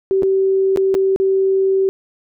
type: tone with dropouts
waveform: sine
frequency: 384.9 Hz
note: G4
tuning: 32 cents flat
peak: -12 dBFS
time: 0.11-1.89 s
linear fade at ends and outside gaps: 0 ms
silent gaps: 0.223-0.232 / 0.761-0.773 / 0.943-0.95 / 1.161-1.2 s
effects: none